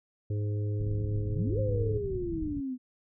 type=harmonic tone; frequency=104.1 Hz; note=G#2; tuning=5 cents sharp; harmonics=1 / 3 / 4 / 5; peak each=-28 / -42 / -41 / -48 dBFS; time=0.3-1.98 s; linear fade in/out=5 ms
type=low-pass noise; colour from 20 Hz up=pink; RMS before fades=-37 dBFS; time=0.79-2.61 s; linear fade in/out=10 ms; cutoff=190 Hz; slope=24 dB/octave
type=exponential two-way sweep; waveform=sine; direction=up then down; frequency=62.3 to 538 to 247.7 Hz; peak=-31 dBFS; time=1.24-2.78 s; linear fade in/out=50 ms; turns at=1.59 s
effects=none